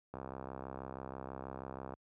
click train, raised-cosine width 1 ms, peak -29 dBFS, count 120, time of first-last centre 0.14-1.938 s, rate 66.2 Hz, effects high-pass 60 Hz 12 dB/octave

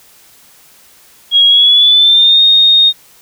sine tone with pitch glide, 3297 to 3701 Hz, G#7 to A#7, -13 to -13 cents, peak -4 dBFS, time 1.31-2.93 s, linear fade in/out 50 ms, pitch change +200 cents, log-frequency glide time 1.47-2.42 s, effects white hiss -44 dBFS RMS until 3.21 s

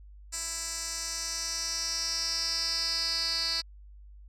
10% pulse tone with band-pass filter sweep, 330 Hz, E4, 2 cents sharp, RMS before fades -32 dBFS, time 0.32-3.62 s, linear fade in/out 20 ms, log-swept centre 7100 to 4500 Hz, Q 5.8, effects added 50 Hz sine -47 dBFS peak until 4.28 s

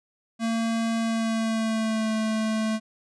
square tone with pitch glide, 227.4 to 219.1 Hz, A#3 to A3, -43 to -7 cents, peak -24 dBFS, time 0.39-2.8 s, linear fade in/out 50 ms, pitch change -64 cents, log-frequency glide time 0.98-2.13 s, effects resampled to 22050 Hz

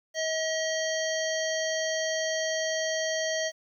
harmonic tone, 637 Hz, D#5, 41 cents sharp, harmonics 1 / 3 / 5 / 7 / 9 / 10, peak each -29 / -33 / -37 / -38 / -37 / -39 dBFS, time 0.14-3.52 s, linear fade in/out 50 ms, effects 10-bit

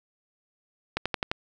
click train, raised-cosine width 0.3 ms, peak -10 dBFS, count 5, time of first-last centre 0.97-1.315 s, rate 11.6 Hz, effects none

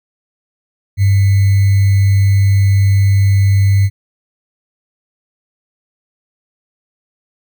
sine tone with sample-and-hold, 98.6 Hz, G2, 11 cents sharp, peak -7 dBFS, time 0.97-3.9 s, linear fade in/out 50 ms, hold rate 2100 Hz, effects none

